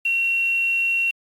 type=tone with quantisation; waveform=sine; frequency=2733 Hz; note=F7; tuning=38 cents flat; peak=-18 dBFS; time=0.05-1.11 s; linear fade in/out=5 ms; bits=7; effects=AAC 48 kbps